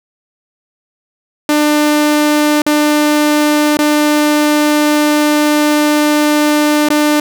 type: tone with dropouts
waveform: sawtooth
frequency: 298.7 Hz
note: D4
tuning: 29 cents sharp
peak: -5 dBFS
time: 1.49-7.2 s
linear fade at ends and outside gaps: 2 ms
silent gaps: 2.62-2.664 / 3.771-3.789 / 6.887-6.902 s
effects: none